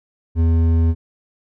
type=tone with hard clipping; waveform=triangle; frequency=82.41 Hz; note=E2; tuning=in tune; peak=-14 dBFS; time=0.35-0.95 s; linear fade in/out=50 ms; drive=12 dB; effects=none